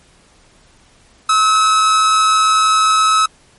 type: tone with amplitude modulation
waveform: 45% pulse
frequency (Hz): 1287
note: E6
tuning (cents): -42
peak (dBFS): -8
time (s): 1.29-3.26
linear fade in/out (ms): 5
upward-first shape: sine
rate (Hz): 211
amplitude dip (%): 35
effects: pink hiss -50 dBFS RMS until 3.58 s + MP3 48 kbps